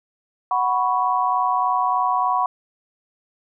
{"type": "chord", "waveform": "sine", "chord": "F# suspended fourth", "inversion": "none", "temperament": "just", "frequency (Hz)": [740, 986.7, 1110], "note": ["F#5", "B5", "C#6"], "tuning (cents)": [0, -2, 2], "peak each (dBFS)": [-22, -21, -22], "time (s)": [0.51, 2.46], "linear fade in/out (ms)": 2, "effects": []}